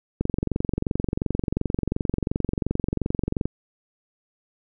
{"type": "click train", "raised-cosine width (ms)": 3, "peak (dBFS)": -10, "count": 75, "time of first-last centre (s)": [0.21, 3.456], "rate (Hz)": 22.8, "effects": []}